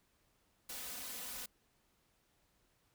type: noise with comb filter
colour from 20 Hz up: white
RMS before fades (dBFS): -45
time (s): 0.69-1.46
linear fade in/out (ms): 5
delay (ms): 4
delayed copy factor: +0.9
effects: pink hiss -75 dBFS RMS until 2.94 s